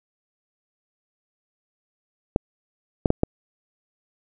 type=clicks; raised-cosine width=2 ms; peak=-4 dBFS; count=4; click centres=2.361 / 3.058 / 3.104 / 3.234 s; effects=none